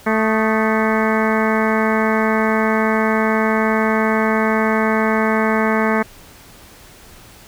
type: harmonic tone with a mistuned harmonic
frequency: 219.7 Hz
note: A3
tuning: 2 cents flat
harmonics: 1 / 2 / 3 / 4 / 5 / 6 / 7 / 8 / 9 / 10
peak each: -18 / -21 / -23 / -24 / -25 / -26 / -26 / -27 / -28 / -28 dBFS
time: 0.06-6.03 s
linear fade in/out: 10 ms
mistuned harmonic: 6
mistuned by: -89 cents
effects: pink hiss -43 dBFS RMS until 7.47 s